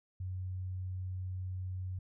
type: tone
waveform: sine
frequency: 92.5 Hz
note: F#2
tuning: in tune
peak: -36 dBFS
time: 0.2-1.99 s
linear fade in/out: 5 ms
effects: none